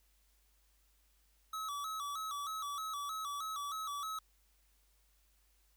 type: tone with vibrato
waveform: square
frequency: 1215 Hz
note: D#6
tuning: 42 cents flat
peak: -39 dBFS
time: 1.53-4.19 s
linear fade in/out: 5 ms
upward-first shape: square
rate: 3.2 Hz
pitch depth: 99 cents each way
effects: added 50 Hz sine -70 dBFS peak until 5.76 s + white hiss -74 dBFS RMS until 5.76 s